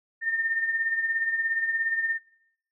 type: tone with tremolo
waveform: sine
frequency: 1815 Hz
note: A#6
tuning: 47 cents flat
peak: -21 dBFS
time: 0.21-2.19 s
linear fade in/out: 50 ms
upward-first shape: triangle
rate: 17 Hz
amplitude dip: 65%
effects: noise-tail reverb RT60 0.8 s tail -21 dB re dry